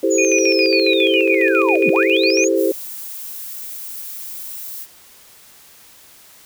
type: chord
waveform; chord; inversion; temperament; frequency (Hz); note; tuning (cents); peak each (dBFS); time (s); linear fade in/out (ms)
sine; A minor seventh; second; equal; 329.6 / 392 / 440 / 523.3; E4 / G4 / A4 / C5; 0 / 0 / 0 / 0; -19 / -18 / -22 / -19; 0.03-2.72; 5
type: linear two-way sweep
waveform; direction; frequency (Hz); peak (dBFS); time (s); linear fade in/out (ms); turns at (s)
sine; down then up; 6980 to 146.83 to 6980; -20; 0.1-2.49; 20; 1.89
type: tone with tremolo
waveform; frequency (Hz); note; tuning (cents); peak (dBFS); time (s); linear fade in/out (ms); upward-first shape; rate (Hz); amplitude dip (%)
sine; 2461; D#7; -20; -16; 0.18-2.45; 5; square; 7.3; 75
type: noise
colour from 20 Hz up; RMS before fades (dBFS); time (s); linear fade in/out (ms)
violet; -31; 2.55-4.87; 50
effects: white hiss -46 dBFS RMS until 6.45 s

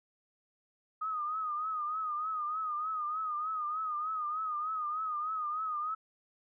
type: tone with vibrato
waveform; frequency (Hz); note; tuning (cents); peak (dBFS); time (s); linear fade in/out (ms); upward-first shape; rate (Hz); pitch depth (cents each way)
sine; 1244.5; D#6; 0; -32; 1.01-5.95; 10; triangle; 3.3; 90
effects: none

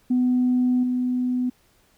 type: tone with level steps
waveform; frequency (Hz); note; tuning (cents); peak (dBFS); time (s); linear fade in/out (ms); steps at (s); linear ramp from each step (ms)
sine; 250; B3; +21; -16 / -20; 0.1-1.5; 10; 0.83; 5
effects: tanh soft clip ceiling -13 dBFS + pink hiss -61 dBFS RMS until 1.97 s

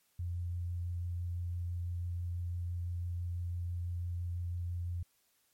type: tone with vibrato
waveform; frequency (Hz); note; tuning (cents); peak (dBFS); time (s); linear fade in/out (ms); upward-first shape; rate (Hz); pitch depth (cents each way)
sine; 87.31; F2; 0; -34; 0.19-5.03; 5; sine; 6; 10
effects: white hiss -73 dBFS RMS until 5.53 s + MP3 64 kbps

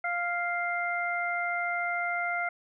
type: harmonic tone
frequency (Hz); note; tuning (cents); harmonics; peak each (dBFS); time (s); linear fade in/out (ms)
698.5; F5; 0; 1 / 2 / 3; -32 / -32 / -32; 0.04-2.49; 5
effects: none

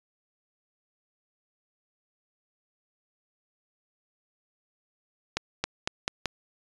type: accelerating click train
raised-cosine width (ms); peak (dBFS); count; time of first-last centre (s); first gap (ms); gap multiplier
0.2; -9; 5; 5.37-6.257; 270; 0.87
effects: resampled to 22050 Hz

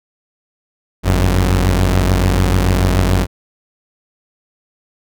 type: tone pair together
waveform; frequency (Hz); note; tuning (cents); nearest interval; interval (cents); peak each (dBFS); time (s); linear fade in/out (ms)
sawtooth; 49.19 / 91.5; G1 / F#2; +7 / -19; major seventh; 1074; -10; 1.03-3.27; 50
effects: none

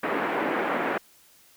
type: band-pass noise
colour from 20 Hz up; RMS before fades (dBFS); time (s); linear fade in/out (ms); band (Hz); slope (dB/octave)
pink; -27; 0.03-0.98; 5; 250 to 2100; 24
effects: white hiss -57 dBFS RMS until 1.56 s

